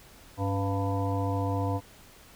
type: harmonic tone with a mistuned harmonic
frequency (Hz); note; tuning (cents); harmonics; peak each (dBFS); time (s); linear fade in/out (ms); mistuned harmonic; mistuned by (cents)
99.2; G2; +21; 1 / 3 / 5 / 7 / 9 / 10; -28 / -33 / -35 / -36 / -38 / -38; 0.37-1.81; 50; 3; -89
effects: pink hiss -53 dBFS RMS until 2.35 s